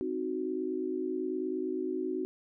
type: chord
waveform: sine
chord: C diminished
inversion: none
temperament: equal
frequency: 261.6 / 311.1 / 370 Hz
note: C4 / Eb4 / Gb4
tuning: 0 / 0 / 0 cents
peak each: -37 / -36 / -33 dBFS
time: 0.01-2.25 s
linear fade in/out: 0 ms
effects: none